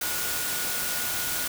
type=tone in noise; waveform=sine; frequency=1451 Hz; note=F#6; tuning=34 cents flat; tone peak=-37 dBFS; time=0.01-1.48 s; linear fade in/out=5 ms; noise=white; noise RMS=-29 dBFS; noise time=0.01-1.48 s; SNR=-11 dB; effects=none